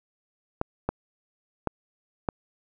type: clicks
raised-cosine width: 1 ms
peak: -11 dBFS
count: 4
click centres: 0.614 / 0.89 / 1.673 / 2.288 s
effects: none